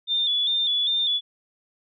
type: tone with vibrato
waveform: sine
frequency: 3515 Hz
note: A7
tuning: 2 cents flat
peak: -20 dBFS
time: 0.07-1.21 s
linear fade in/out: 50 ms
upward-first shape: square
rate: 2.5 Hz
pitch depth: 44 cents each way
effects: none